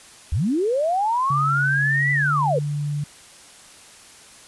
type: linear two-way sweep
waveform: sine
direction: up then down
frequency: 59 to 2000 to 441 Hz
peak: -18 dBFS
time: 0.32-2.59 s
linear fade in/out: 5 ms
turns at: 2.12 s
type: tone with pitch glide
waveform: sine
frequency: 140 to 146.28 Hz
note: C#3 to D3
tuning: +18 to -7 cents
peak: -22 dBFS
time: 1.3-3.04 s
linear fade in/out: 5 ms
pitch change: +75 cents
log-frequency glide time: 2.06-2.32 s
effects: white hiss -46 dBFS RMS until 4.47 s + resampled to 24000 Hz